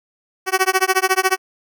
10% pulse tone with tremolo, 377.4 Hz, F#4, 34 cents sharp, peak -3 dBFS, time 0.46-1.38 s, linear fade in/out 50 ms, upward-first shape sine, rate 14 Hz, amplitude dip 100%, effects none

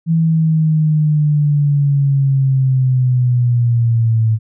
sine linear sweep, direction down, 164.81 to 110 Hz, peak -10 dBFS, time 0.06-4.39 s, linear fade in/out 50 ms, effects none

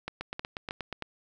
two click trains, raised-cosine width 0.3 ms, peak -18 / -19 dBFS, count 4 / 7, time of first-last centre 0.08-1.023 / 0.21-0.927 s, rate 3.18 / 8.37 Hz, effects none

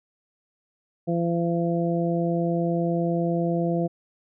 harmonic tone, 170 Hz, F3, 46 cents flat, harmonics 1 / 2 / 3 / 4, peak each -24 / -27 / -29 / -30 dBFS, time 1.07-3.88 s, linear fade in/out 20 ms, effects none

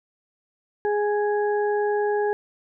harmonic tone, 415.3 Hz, G#4, in tune, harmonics 1 / 2 / 4, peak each -21 / -27 / -33 dBFS, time 0.85-2.33 s, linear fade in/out 0 ms, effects none

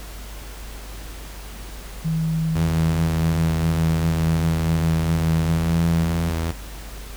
sine tone with pitch glide, 160.8 to 167.24 Hz, E3 to E3, -43 to +25 cents, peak -19 dBFS, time 2.04-6.31 s, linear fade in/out 20 ms, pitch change +68 cents, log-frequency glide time 5.55-5.7 s
sawtooth tone with vibrato, 82.8 Hz, E2, 8 cents sharp, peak -18 dBFS, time 2.55-6.52 s, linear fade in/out 10 ms, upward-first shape triangle, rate 2.8 Hz, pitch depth 33 cents each way
effects added 50 Hz sine -34 dBFS peak until 7.16 s + pink hiss -40 dBFS RMS until 7.16 s

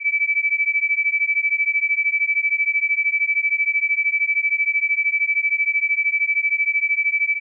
sine beating tone pair, 2300 / 2313 Hz, D7 / D7, -37 / -27 cents, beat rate 13 Hz, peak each -20 dBFS, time 0-7.4 s, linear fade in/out 50 ms, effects none

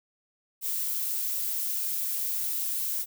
violet noise, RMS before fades -30 dBFS, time 0.61-3.06 s, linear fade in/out 50 ms, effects none

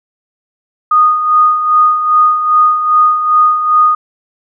sine tone with tremolo, 1235 Hz, D#6, 13 cents flat, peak -4 dBFS, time 0.91-3.95 s, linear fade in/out 5 ms, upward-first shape sine, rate 2.5 Hz, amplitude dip 60%, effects none

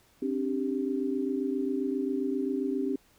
sine chord, C suspended second, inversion none, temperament equal with one note detuned, 266.2 / 293.7 / 392 Hz, C4 / D4 / G4, +30 / 0 / 0 cents, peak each -30 / -33 / -32 dBFS, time 0.22-2.96 s, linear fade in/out 5 ms, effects pink hiss -63 dBFS RMS until 3.18 s

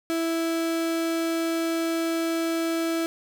35% pulse tone, 329.6 Hz, E4, in tune, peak -22 dBFS, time 0.1-3.06 s, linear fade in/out 0 ms, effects none

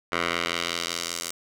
10% pulse tone with band-pass filter sweep, 85.3 Hz, F2, 40 cents flat, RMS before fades -29 dBFS, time 0.12-1.31 s, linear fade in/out 5 ms, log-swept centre 1700 to 7900 Hz, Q 1, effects none

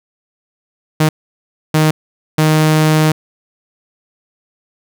sawtooth tone bursts at uneven times, 155.56 Hz, D#3, in tune, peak -5 dBFS, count 3, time 1-1.09 / 1.74-1.91 / 2.38-3.12 s, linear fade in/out 5 ms, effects none

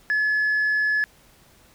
sine tone, 1711 Hz, A6, 49 cents flat, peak -17 dBFS, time 0.1-1.04 s, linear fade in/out 0 ms, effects tanh soft clip ceiling -17 dBFS + pink hiss -55 dBFS RMS until 1.74 s

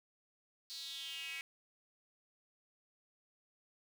square tone with high-pass filter sweep, 149.6 Hz, D3, 32 cents sharp, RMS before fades -45 dBFS, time 0.7-1.41 s, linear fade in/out 0 ms, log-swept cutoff 4400 to 2300 Hz, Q 5.9, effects none

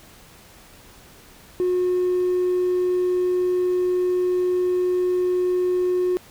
triangle tone, 362.2 Hz, F#4, 37 cents flat, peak -15 dBFS, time 1.6-6.17 s, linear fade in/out 0 ms, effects tanh soft clip ceiling -14 dBFS + pink hiss -48 dBFS RMS until 6.3 s

